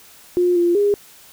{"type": "tone with pitch steps", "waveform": "sine", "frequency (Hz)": [355.8, 346.6, 408.1], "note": ["F4", "F4", "G#4"], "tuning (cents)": [32, -13, -30], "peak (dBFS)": -13, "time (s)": [0.37, 0.94], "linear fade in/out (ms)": 0, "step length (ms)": 190, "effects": ["white hiss -46 dBFS RMS until 1.32 s"]}